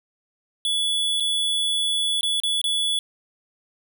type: tone with dropouts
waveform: square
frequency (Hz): 3420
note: A7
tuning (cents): -50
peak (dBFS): -21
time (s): 0.65-2.99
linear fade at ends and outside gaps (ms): 1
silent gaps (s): 1.2-1.205 / 2.21-2.231 / 2.401-2.435 / 2.615-2.641
effects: none